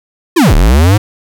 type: linear two-way sweep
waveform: square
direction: down then up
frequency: 373.3 to 32.7 to 108.7 Hz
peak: -5 dBFS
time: 0.36-0.98 s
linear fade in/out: 10 ms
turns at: 0.54 s
effects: none